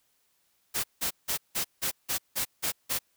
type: noise bursts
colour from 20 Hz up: white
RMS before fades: -29 dBFS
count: 9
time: 0.74-2.991 s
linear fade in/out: 20 ms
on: 99 ms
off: 170 ms
effects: white hiss -71 dBFS RMS until 3.16 s

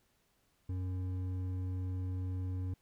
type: tone with hard clipping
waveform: triangle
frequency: 92.2 Hz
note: F#2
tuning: 6 cents flat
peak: -36 dBFS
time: 0.69-2.74 s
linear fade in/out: 5 ms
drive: 11 dB
effects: pink hiss -74 dBFS RMS until 2.81 s

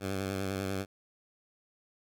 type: tone with vibrato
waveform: 10% pulse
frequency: 96.6 Hz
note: G2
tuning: 25 cents flat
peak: -24 dBFS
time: 0-0.86 s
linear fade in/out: 50 ms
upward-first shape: square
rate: 10 Hz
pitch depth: 30 cents each way
effects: none

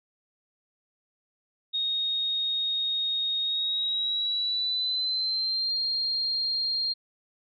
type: tone with pitch glide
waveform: sine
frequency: 3729 to 4210 Hz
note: A#7 to C8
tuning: 0 to +10 cents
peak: -25 dBFS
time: 1.73-6.94 s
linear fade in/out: 20 ms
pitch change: +210 cents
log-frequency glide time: 3.41-5.78 s
effects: none

